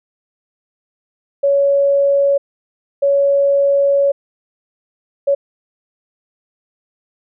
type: tone bursts at uneven times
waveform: sine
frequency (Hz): 560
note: C#5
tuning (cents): +18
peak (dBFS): -10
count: 3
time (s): 1.43-2.38 / 3.02-4.12 / 5.27-5.35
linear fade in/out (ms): 10
effects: none